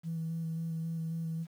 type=tone with vibrato; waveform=sine; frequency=163.5 Hz; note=E3; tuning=14 cents flat; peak=-32 dBFS; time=0.03-1.47 s; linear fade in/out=50 ms; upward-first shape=square; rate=3.7 Hz; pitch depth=14 cents each way; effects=tanh soft clip ceiling -28 dBFS + 10-bit